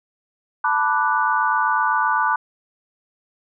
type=chord; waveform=sine; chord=B minor seventh; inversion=third; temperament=equal; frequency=880 / 987.8 / 1174.7 / 1480 Hz; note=A5 / B5 / D6 / F#6; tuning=0 / 0 / 0 / 0 cents; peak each=-22 dBFS; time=0.64-2.36 s; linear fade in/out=5 ms; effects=none